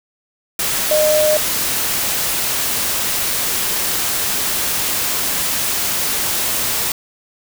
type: tone in noise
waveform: sine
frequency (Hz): 611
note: D#5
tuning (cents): -32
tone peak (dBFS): -12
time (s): 0.91-1.37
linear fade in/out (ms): 2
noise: white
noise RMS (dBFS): -19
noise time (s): 0.59-6.92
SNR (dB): +4
effects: none